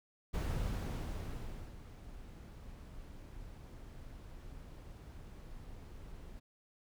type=noise with ADSR envelope; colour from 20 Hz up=brown; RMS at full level=-34 dBFS; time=0.33-6.4 s; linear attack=18 ms; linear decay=1400 ms; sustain=-16 dB; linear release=13 ms; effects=none